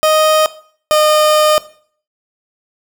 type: tone pair in turn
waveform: 30% pulse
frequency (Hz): 622.3 / 610.9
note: D#5 / D#5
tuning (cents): 0 / -32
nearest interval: unison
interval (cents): 32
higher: first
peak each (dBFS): -6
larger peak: neither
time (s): 0.03-0.46 / 0.91-1.58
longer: second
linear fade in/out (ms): 0
effects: noise-tail reverb RT60 0.5 s tail -17 dB re dry